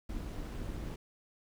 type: noise with amplitude modulation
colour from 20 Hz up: brown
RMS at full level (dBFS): -37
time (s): 0.09-0.96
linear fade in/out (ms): 5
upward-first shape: sine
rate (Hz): 270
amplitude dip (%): 60
effects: none